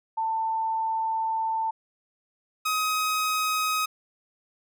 sine / sawtooth tone pair in turn, 892 / 1262.1 Hz, A5 / D#6, +23 / +24 cents, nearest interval tritone, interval 601 cents, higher second, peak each -24 / -20 dBFS, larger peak second, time 0.17-1.71 / 2.65-3.86 s, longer first, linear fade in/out 10 ms, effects none

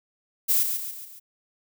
violet noise with echo, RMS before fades -21 dBFS, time 0.48-0.64 s, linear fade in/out 20 ms, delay 140 ms, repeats 4, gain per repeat -6 dB, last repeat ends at 1.2 s, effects none

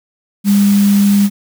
sine tone in noise, 201.6 Hz, G3, 49 cents sharp, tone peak -7 dBFS, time 0.44-1.3 s, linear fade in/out 50 ms, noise white, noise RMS -25 dBFS, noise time 0.44-1.3 s, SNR +15 dB, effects none

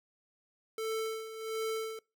square tone with tremolo, 442.9 Hz, A4, 11 cents sharp, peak -32 dBFS, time 0.78-1.99 s, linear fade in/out 2 ms, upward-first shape sine, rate 1.4 Hz, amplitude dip 70%, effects noise-tail reverb RT60 0.3 s tail -25 dB re dry

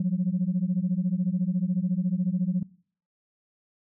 sine beating tone pair, 174.61 / 188.61 Hz, F3 / F#3, 0 / +33 cents, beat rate 14 Hz, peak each -25 / -25 dBFS, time 0-2.63 s, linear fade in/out 5 ms, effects noise-tail reverb RT60 0.5 s tail -22 dB re dry + tanh soft clip ceiling -17 dBFS

